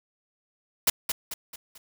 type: noise with echo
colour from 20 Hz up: white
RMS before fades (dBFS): -20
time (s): 0.87-0.9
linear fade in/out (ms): 5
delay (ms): 220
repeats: 4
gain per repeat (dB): -7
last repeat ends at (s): 1.78
effects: none

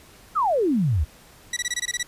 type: exponential sweep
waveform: sine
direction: down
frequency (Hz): 1372 to 65.41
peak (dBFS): -18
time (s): 0.35-1.05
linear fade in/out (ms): 20
type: tone bursts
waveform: 15% pulse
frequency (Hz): 1948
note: B6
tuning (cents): -24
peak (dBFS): -17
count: 9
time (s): 1.53-2.03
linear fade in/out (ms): 5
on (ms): 36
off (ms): 22
effects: pink hiss -50 dBFS RMS until 2.07 s + resampled to 32000 Hz

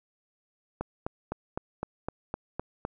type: click train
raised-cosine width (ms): 1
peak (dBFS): -17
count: 9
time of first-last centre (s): 0.81-2.851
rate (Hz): 3.92
effects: none

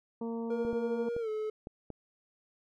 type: harmonic tone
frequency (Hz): 230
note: A#3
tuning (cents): -23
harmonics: 1 / 2 / 3 / 4 / 5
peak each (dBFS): -35 / -38 / -50 / -47 / -56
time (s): 0.21-1.09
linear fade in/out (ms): 5
type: tone with pitch glide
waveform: triangle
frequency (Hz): 472.6 to 430.9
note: A#4 to A4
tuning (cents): +24 to -36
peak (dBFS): -30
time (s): 0.5-1.5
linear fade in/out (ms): 5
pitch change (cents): -160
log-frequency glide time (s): 1.19-1.29
type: clicks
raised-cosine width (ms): 2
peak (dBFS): -28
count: 5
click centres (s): 0.65 / 0.73 / 1.165 / 1.671 / 1.903
effects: none

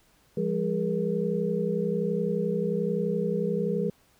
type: tone cluster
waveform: sine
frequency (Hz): 171.1 / 202.6 / 413.6 / 474.8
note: F3 / G#3 / G#4 / A#4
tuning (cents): -35 / -43 / -7 / +32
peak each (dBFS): -30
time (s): 0.37-3.9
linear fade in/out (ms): 5
effects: pink hiss -63 dBFS RMS until 4.19 s

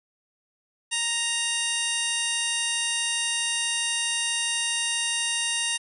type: harmonic tone with a mistuned harmonic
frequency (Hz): 932.3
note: A#5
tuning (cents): 0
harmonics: 1 / 2 / 3 / 4 / 5 / 6 / 7 / 8 / 9 / 10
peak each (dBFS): -40 / -33 / -29 / -32 / -40 / -36 / -37 / -38 / -37 / -30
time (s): 0.91-5.78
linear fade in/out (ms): 20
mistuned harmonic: 7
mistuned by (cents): -84
effects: none

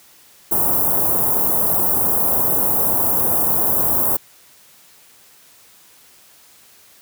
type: band-stop noise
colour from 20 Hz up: white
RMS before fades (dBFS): -17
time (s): 0.51-4.17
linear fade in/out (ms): 10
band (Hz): 1000 to 12000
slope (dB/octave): 24
effects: white hiss -49 dBFS RMS until 7.01 s + high-pass 60 Hz 12 dB/octave

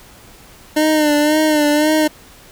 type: tone with vibrato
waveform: 25% pulse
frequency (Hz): 302.8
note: D#4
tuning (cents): -47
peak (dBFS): -8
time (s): 0.76-2.08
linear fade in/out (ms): 10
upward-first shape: sine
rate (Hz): 1.9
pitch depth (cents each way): 51
effects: pink hiss -43 dBFS RMS until 2.51 s

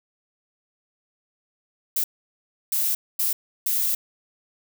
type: noise bursts at uneven times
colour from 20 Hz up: violet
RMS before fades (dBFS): -23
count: 4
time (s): 1.96-2.04 / 2.72-2.95 / 3.19-3.33 / 3.66-3.95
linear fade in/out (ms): 5
effects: none

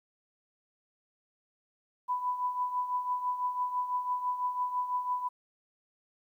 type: tone with tremolo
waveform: sine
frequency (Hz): 994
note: B5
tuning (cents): +11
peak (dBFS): -26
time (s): 2.08-5.29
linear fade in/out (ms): 20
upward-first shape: triangle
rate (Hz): 6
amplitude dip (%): 70
effects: 11-bit

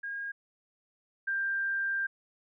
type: tone pair in turn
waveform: sine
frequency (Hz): 1626 / 1586.1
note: G#6 / G6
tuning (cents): -37 / +20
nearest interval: unison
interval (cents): 43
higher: first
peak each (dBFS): -34 / -28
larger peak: second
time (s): 0.03-0.32 / 1.27-2.07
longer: second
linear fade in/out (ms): 10
effects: none

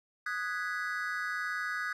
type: chord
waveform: triangle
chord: G# minor seventh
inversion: second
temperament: equal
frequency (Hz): 1244.5 / 1480 / 1661.2 / 1975.5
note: D#6 / F#6 / G#6 / B6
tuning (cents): 0 / 0 / 0 / 0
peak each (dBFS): -37 / -35 / -35 / -40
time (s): 0.26-1.93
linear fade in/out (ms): 5
effects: none

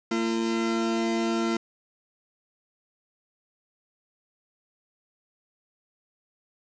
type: tone pair together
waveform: 40% pulse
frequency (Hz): 227.5 / 340.9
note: A#3 / F4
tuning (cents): -42 / -42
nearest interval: perfect fifth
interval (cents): 700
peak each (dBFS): -26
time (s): 0.11-1.57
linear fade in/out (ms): 5
effects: resampled to 16000 Hz + 8-bit

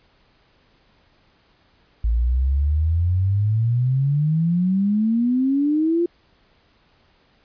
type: exponential sweep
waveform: sine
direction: up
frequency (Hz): 54.6 to 350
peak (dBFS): -16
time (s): 2.04-6.06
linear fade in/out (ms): 5
effects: pink hiss -59 dBFS RMS until 7.44 s + resampled to 11025 Hz

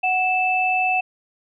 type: tone pair together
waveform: sine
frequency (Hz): 742.8 / 2637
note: F#5 / E7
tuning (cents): +7 / 0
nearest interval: octave + minor seventh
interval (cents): 2193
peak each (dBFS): -20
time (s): 0.03-1.01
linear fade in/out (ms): 10
effects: none

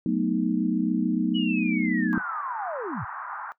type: chord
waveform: sine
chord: B dominant seventh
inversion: second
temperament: equal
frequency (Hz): 185 / 220 / 246.9 / 311.1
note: F#3 / A3 / B3 / D#4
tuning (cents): 0 / 0 / 0 / 0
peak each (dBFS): -27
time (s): 0.06-2.18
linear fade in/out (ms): 2
type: linear sweep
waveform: sine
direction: down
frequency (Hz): 2966 to 76.8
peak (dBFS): -30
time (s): 1.34-3.05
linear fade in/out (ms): 20
type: band-pass noise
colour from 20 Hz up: white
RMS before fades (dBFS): -36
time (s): 2.13-3.52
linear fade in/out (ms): 0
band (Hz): 820 to 1500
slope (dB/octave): 48
effects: noise-tail reverb RT60 0.1 s tail -17 dB re dry

